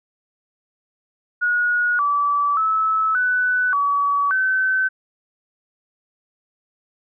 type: tone with pitch steps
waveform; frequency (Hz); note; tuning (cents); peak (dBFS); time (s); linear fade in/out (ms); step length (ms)
sine; 1451 / 1154 / 1302 / 1494 / 1137 / 1530; F#6 / D6 / E6 / F#6 / C#6 / G6; -34 / -31 / -22 / +16 / +44 / -42; -16; 1.41-4.89; 20; 580
effects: none